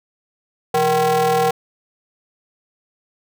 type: ring-modulated tone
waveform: square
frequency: 150 Hz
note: D3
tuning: 37 cents sharp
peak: -12 dBFS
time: 0.74-1.51 s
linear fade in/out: 5 ms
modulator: 620 Hz
effects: none